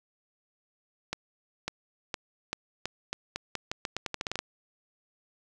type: accelerating click train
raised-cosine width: 0.2 ms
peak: -14 dBFS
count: 18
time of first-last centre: 1.13-4.39 s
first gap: 550 ms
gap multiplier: 0.84
effects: none